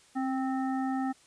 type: harmonic tone with a mistuned harmonic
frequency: 261.6 Hz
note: C4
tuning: in tune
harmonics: 1 / 3 / 5 / 7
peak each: -29 / -34 / -42 / -45 dBFS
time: 0.15-1.13 s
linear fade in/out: 20 ms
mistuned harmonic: 1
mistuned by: +21 cents
effects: white hiss -60 dBFS RMS until 1.26 s + resampled to 22050 Hz